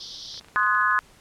white band-pass noise, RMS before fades -39 dBFS, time 0-0.4 s, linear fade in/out 5 ms, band 3200 to 5700 Hz, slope 96 dB/octave
clicks, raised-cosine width 0.3 ms, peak -32 dBFS, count 12, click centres 0.343 / 0.377 / 0.411 / 0.446 / 0.485 / 0.561 / 0.594 / 0.633 / 0.666 / 0.75 / 0.813 / 0.911 s
sine chord, Ab dominant seventh, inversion first, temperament equal with one note detuned, 1046.5 / 1244.5 / 1480 / 1696.1 Hz, C6 / Eb6 / Gb6 / Ab6, 0 / 0 / 0 / +36 cents, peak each -24 dBFS, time 0.56-0.99 s, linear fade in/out 0 ms
effects pink hiss -54 dBFS RMS until 1.2 s + low-pass 11000 Hz 12 dB/octave

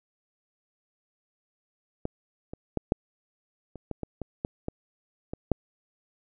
clicks, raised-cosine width 2 ms, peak -16 / -24 / -13 / -8 / -27 / -19 / -19 / -20 / -15 / -17 / -20 / -8 dBFS, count 12, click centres 2.054 / 2.535 / 2.773 / 2.921 / 3.757 / 3.913 / 4.033 / 4.217 / 4.449 / 4.684 / 5.335 / 5.517 s, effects none

